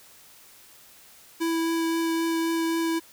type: tone with vibrato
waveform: square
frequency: 329.6 Hz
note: E4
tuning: in tune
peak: -24 dBFS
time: 1.4-3 s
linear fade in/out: 20 ms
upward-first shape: triangle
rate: 3.8 Hz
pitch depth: 9 cents each way
effects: white hiss -52 dBFS RMS until 3.12 s